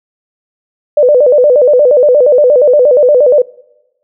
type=tone with vibrato; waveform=sine; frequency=543 Hz; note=C#5; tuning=36 cents flat; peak=-3 dBFS; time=0.97-3.42 s; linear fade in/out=5 ms; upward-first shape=square; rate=8.5 Hz; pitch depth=150 cents each way; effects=noise-tail reverb RT60 1.0 s tail -23 dB re dry